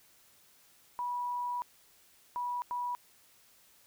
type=tone bursts at uneven times; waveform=sine; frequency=976 Hz; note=B5; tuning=21 cents flat; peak=-32 dBFS; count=3; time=0.99-1.62 / 2.36-2.62 / 2.71-2.95 s; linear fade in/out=0 ms; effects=white hiss -63 dBFS RMS until 3.86 s